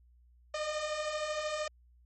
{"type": "beating tone pair", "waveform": "sawtooth", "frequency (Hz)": [599, 612], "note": ["D5", "D#5"], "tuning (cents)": [34, -29], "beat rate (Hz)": 13, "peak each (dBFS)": [-36, -30], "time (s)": [0.54, 1.68], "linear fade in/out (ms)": 5, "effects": ["added 60 Hz sine -59 dBFS peak until 2.05 s", "MP3 32 kbps"]}